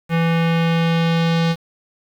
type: tone with low-pass filter sweep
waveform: square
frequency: 166 Hz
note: E3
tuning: 12 cents sharp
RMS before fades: -17 dBFS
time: 0.09-1.56 s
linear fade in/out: 50 ms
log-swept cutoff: 2400 to 4100 Hz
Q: 1.8
effects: 7-bit